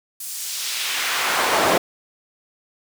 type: noise with high-pass filter sweep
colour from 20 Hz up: brown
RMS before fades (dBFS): -22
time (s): 0.2-1.78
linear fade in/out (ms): 5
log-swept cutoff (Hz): 9800 to 470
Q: 0.94
effects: none